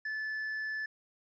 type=tone; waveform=triangle; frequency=1739 Hz; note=A6; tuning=21 cents flat; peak=-32 dBFS; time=0.05-0.86 s; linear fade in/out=5 ms; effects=resampled to 16000 Hz + 12-bit